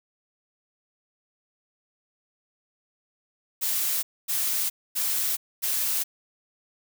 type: noise bursts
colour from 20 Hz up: blue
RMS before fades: -26 dBFS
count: 4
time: 3.61-6.04 s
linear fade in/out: 20 ms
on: 420 ms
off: 250 ms
effects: none